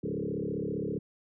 sine tone with frequency modulation, 300.1 Hz, D4, 38 cents sharp, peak -30 dBFS, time 0.03-0.99 s, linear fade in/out 10 ms, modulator 35.2 Hz, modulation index 4.8, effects none

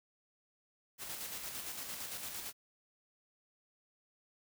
white noise with tremolo, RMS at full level -42 dBFS, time 0.98-2.53 s, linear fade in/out 50 ms, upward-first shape square, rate 8.8 Hz, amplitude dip 35%, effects none

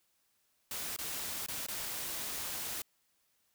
white noise with dropouts, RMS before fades -39 dBFS, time 0.71-2.82 s, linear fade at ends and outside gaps 2 ms, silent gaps 0.964-0.987 / 1.463-1.484 / 1.665-1.684 s, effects white hiss -75 dBFS RMS until 3.54 s

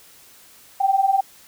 sine tone pair together, 764.9 / 785 Hz, G5 / G5, -43 / +2 cents, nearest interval unison, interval 45 cents, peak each -20 / -17 dBFS, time 0.8-1.21 s, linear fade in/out 10 ms, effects white hiss -49 dBFS RMS until 1.47 s

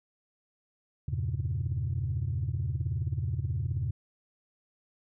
sine chord, E diminished seventh, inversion none, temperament equal with one note detuned, 82.41 / 98 / 116.54 / 135.58 Hz, E2 / G2 / Bb2 / Db3, 0 / 0 / 0 / -38 cents, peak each -33 dBFS, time 1.08-3.91 s, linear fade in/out 5 ms, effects tanh soft clip ceiling -22 dBFS

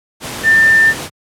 sine tone in noise, 1790 Hz, A6, 29 cents sharp, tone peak -6 dBFS, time 0.43-0.94 s, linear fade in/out 50 ms, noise pink, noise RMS -24 dBFS, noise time 0.2-1.1 s, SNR +15 dB, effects high-pass 100 Hz 12 dB/octave + low-pass 12000 Hz 12 dB/octave

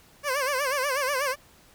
15% pulse tone with vibrato, 546 Hz, C#5, 26 cents flat, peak -18 dBFS, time 0.23-1.36 s, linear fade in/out 50 ms, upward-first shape sine, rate 8.2 Hz, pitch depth 130 cents each way, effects pink hiss -56 dBFS RMS until 1.74 s

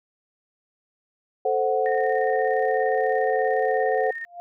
sine chord, F# diminished, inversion first, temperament equal, 440 / 523.3 / 740 Hz, A4 / C5 / F#5, 0 / 0 / 0 cents, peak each -24 dBFS, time 1.45-4.11 s, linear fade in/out 5 ms
sine tone with tremolo, 1837 Hz, A#6, 26 cents flat, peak -29 dBFS, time 1.86-4.25 s, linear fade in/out 0 ms, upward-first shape square, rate 17 Hz, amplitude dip 40%
sine tone with exponential growth, 698.5 Hz, F5, in tune, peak -31 dBFS, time 4.18-4.4 s, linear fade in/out 0 ms, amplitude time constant 46 ms
effects none

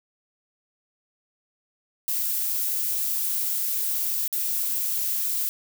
violet noise with dropouts, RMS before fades -26 dBFS, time 2.08-5.49 s, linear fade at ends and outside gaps 0 ms, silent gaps 4.278-4.327 s, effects none

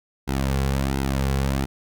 sawtooth tone with flanger, 67.6 Hz, C#2, 43 cents flat, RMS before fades -23 dBFS, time 0.27-1.66 s, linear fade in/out 20 ms, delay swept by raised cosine 1.7 to 3.3 ms, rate 1.4 Hz, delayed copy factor -0.7, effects none

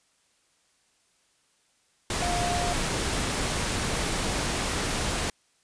sine tone in noise, 705 Hz, F5, 16 cents sharp, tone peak -28 dBFS, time 2.22-2.73 s, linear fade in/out 2 ms, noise pink, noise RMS -28 dBFS, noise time 2.1-5.3 s, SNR -3 dB, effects white hiss -67 dBFS RMS until 5.63 s + resampled to 22050 Hz

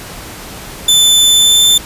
sawtooth tone with pitch glide, 3520 to 3544 Hz, A7 to A7, 0 to +12 cents, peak -3 dBFS, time 0.88-1.78 s, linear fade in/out 5 ms, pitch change +12 cents, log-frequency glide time 1.32-1.63 s, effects pink hiss -29 dBFS RMS until 1.85 s + resampled to 32000 Hz

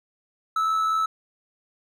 triangle tone with amplitude modulation, 1306 Hz, E6, 17 cents flat, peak -17 dBFS, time 0.56-1.06 s, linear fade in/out 5 ms, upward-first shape sine, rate 84.4 Hz, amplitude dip 35%, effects none

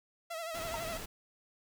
sawtooth tone with vibrato, 659.3 Hz, E5, in tune, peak -34 dBFS, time 0.3-0.98 s, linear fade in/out 10 ms, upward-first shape sine, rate 12 Hz, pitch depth 63 cents each way
pink noise, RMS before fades -43 dBFS, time 0.54-1.06 s, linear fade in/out 10 ms
triangle tone with exponential decay, 923 Hz, A#5, 17 cents flat, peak -31 dBFS, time 0.74-0.85 s, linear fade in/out 0 ms, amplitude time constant 22 ms
effects none

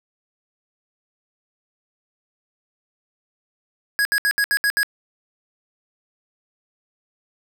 square tone bursts, 1660 Hz, G#6, 1 cent flat, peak -17 dBFS, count 7, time 3.99-4.831 s, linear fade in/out 0 ms, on 61 ms, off 69 ms, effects none

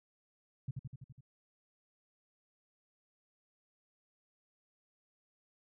sine tone with echo, 130.81 Hz, C3, in tune, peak -34 dBFS, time 0.68-0.71 s, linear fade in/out 5 ms, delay 83 ms, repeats 6, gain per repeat -3 dB, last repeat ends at 1.208 s, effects none

